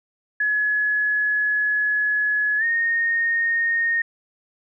sine tone with pitch glide, 1695 to 1848.4 Hz, G#6 to A#6, +35 to -15 cents, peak -18 dBFS, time 0.4-4.02 s, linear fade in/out 5 ms, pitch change +150 cents, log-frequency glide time 2.58-2.64 s, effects none

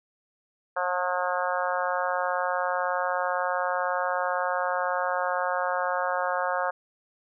harmonic tone, 180.2 Hz, F#3, 45 cents flat, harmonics 3 / 4 / 5 / 6 / 7 / 8 / 9, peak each -30 / -31 / -32 / -33 / -33 / -34 / -35 dBFS, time 0.76-6.71 s, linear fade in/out 10 ms, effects none

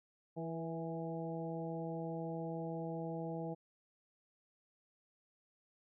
harmonic tone with a mistuned harmonic, 164.81 Hz, E3, in tune, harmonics 1 / 2 / 3 / 4 / 5, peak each -42 / -45 / -45 / -47 / -49 dBFS, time 0.36-3.55 s, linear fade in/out 20 ms, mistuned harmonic 3, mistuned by -21 cents, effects none

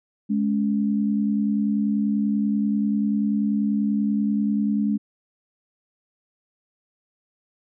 sine tone pair together, 210 / 280.3 Hz, G#3 / C#4, +19 / +19 cents, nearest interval perfect fourth, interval 500 cents, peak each -20 / -26 dBFS, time 0.29-4.98 s, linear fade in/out 20 ms, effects none

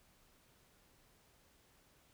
silence, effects pink hiss -69 dBFS RMS until 2.13 s

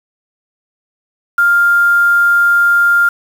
sine tone with quantisation, 1400 Hz, F6, 4 cents sharp, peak -7 dBFS, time 1.38-3.09 s, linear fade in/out 5 ms, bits 5, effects none

